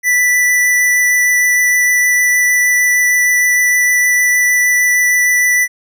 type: tone with vibrato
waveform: square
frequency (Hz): 1975.5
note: B6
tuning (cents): 0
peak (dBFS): -10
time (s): 0.03-5.68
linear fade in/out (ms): 50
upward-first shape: triangle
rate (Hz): 6.5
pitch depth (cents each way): 9
effects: none